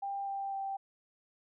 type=tone with pitch steps; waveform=sine; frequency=794 / 788.1 / 782.2 Hz; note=G5 / G5 / G5; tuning=+22 / +9 / -4 cents; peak=-34 dBFS; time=0.02-0.77 s; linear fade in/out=10 ms; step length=250 ms; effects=none